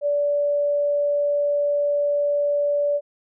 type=tone; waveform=sine; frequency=579 Hz; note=D5; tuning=25 cents flat; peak=-18 dBFS; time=0.01-3.01 s; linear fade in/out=50 ms; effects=none